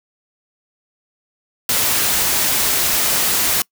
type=noise; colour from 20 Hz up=white; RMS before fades=-17 dBFS; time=1.69-3.62 s; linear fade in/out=2 ms; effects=noise-tail reverb RT60 0.1 s tail -25 dB re dry